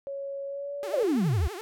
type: tone with pitch glide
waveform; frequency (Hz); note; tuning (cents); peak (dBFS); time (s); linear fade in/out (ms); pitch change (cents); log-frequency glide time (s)
sine; 554.4 to 570.3; C#5 to C#5; 0 to +49; -32; 0.07-1.03; 0; +49; 0.46-0.75
type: tone with vibrato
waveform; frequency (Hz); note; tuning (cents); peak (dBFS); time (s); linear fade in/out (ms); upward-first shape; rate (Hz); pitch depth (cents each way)
sawtooth; 390; G4; -9; -32; 0.83-1.61; 0; triangle; 12; 260
type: exponential sweep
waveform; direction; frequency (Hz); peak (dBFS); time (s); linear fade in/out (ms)
sine; down; 659.3 to 65.3; -22; 0.93-1.48; 10
effects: none